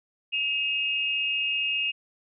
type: tone pair together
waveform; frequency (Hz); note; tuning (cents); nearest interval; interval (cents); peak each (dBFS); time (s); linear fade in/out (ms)
sine; 2553 / 2818; D#7 / F7; +44 / +15; major second; 171; -27; 0.32-1.92; 20
effects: none